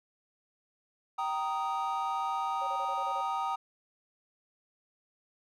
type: chord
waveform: triangle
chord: Eb major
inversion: first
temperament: just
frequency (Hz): 777.8 / 933.4 / 1244.5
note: G5 / Bb5 / Eb6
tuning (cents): -14 / +2 / 0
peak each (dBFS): -32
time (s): 1.18-3.56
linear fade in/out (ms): 10
type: tone bursts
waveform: sine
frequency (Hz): 553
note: C#5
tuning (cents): -4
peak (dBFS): -39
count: 7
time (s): 2.61-3.215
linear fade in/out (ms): 10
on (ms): 65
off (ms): 25
effects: tanh soft clip ceiling -20 dBFS